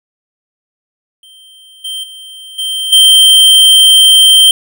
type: tone with level steps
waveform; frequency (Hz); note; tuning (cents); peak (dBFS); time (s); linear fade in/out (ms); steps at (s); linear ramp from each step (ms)
square; 3136; G7; 0; -37 / -19 / -29 / -15 / -3; 1.23-4.51; 2; 1.84 / 2.03 / 2.58 / 2.92; 10
effects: none